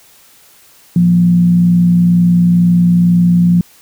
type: tone with frequency modulation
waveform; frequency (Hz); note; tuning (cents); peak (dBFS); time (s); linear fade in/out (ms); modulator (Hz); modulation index
sine; 174.9; F3; +3; -6; 0.96-3.61; 2; 62.1; 0.3
effects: white hiss -45 dBFS RMS until 3.81 s

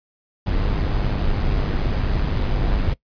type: noise with amplitude modulation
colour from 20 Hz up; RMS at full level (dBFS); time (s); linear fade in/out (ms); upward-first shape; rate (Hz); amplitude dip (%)
brown; -18; 0.46-2.94; 10; sine; 101; 45
effects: noise-tail reverb RT60 0.1 s tail -21 dB re dry + resampled to 11025 Hz

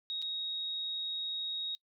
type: tone with dropouts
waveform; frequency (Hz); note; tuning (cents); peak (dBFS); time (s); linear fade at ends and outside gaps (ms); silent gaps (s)
sine; 3769; A#7; +18; -34; 0.1-1.75; 0; 0.218-0.224
effects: noise-tail reverb RT60 0.1 s tail -24 dB re dry

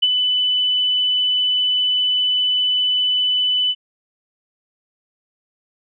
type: tone with ADSR envelope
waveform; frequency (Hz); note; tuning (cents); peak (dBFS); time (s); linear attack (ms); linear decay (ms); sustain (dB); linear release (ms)
sine; 2995; F#7; +20; -10; 0.02-3.75; 12; 37; -5; 48
effects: none

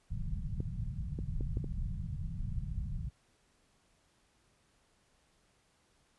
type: low-pass noise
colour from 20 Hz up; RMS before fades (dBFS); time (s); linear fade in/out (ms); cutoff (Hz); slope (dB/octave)
pink; -37; 0.1-3.1; 20; 180; 48
type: clicks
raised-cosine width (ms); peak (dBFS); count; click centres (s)
3; -26; 5; 0.604 / 1.189 / 1.409 / 1.571 / 1.643
effects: pink hiss -71 dBFS RMS until 6.18 s + resampled to 24000 Hz

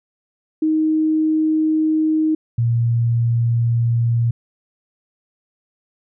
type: tone pair in turn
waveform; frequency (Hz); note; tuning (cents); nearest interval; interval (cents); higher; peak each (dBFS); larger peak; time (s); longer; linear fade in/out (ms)
sine; 313.1 / 117.28; D#4 / A#2; +11 / +11; octave + perfect fourth; 1700; first; -14; neither; 0.62-2.35 / 2.58-4.31; neither; 5
effects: none

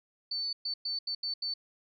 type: tone bursts at uneven times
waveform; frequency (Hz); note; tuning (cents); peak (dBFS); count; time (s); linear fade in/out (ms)
sine; 4502; C#8; +26; -31; 6; 0.31-0.53 / 0.65-0.74 / 0.85-0.99 / 1.07-1.15 / 1.23-1.34 / 1.42-1.54; 5
effects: none

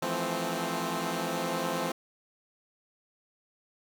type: chord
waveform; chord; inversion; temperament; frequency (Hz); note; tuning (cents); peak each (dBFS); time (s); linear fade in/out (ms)
10% pulse; F major seventh; third; equal with one note detuned; 164.81 / 174.61 / 216.6 / 261.6; E3 / F3 / A3 / C4; 0 / 0 / -27 / 0; -28 / -27 / -28 / -26; 0.02-1.92; 5
effects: none

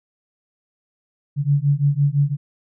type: beating tone pair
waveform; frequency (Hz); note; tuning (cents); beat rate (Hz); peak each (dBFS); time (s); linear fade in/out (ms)
sine; 140 / 145.9; C#3 / D3; +18 / -11; 5.9; -18; 1.36-2.37; 50
effects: none

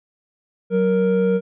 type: tone pair together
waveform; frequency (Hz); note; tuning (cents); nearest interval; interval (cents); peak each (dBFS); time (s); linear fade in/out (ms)
triangle; 186.9 / 467.4; F#3 / A#4; +18 / +5; octave + major third; 1587; -17 / -15; 0.7-1.41; 50
effects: resampled to 8000 Hz

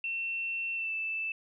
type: tone with pitch glide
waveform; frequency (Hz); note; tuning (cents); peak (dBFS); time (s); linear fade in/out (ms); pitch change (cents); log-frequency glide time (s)
sine; 2700 to 2641; E7 to E7; +41 to +3; -31; 0.04-1.32; 2; -38; 0.75-0.93
effects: none

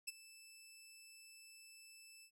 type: tone with ADSR envelope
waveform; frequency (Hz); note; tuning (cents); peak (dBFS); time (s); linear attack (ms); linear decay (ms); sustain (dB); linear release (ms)
15% pulse; 2637; E7; 0; -32; 0.07-2.31; 14; 23; -19; 76
effects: none

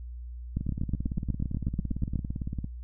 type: two click trains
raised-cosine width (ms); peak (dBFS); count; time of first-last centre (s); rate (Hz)
5; -20 / -16; 37 / 14; 0.61-2.644 / 0.57-2.157; 17.7 / 8.19
effects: noise-tail reverb RT60 0.2 s tail -25 dB re dry + added 60 Hz sine -37 dBFS peak until 2.83 s

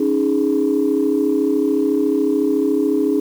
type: chord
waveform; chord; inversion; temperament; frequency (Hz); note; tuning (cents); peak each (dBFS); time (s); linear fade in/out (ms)
sine; C# suspended second; none; equal; 277.2 / 311.1 / 415.3; C#4 / D#4 / G#4; 0 / 0 / 0; -18; 0-3.2; 5
effects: tanh soft clip ceiling -7 dBFS + 7-bit

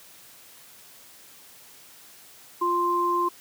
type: tone pair together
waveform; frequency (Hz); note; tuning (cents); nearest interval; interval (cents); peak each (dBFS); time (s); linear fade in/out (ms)
sine; 349 / 1046.5; F4 / C6; -1 / 0; octave + perfect fifth; 1901; -27 / -22; 2.61-3.29; 10
effects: white hiss -50 dBFS RMS until 3.4 s + high-pass 80 Hz 12 dB/octave

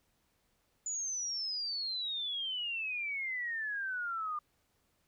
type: exponential sweep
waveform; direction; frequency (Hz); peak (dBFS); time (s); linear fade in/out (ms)
sine; down; 7000 to 1198; -34; 0.86-4.39; 5
effects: pink hiss -75 dBFS RMS until 5.07 s

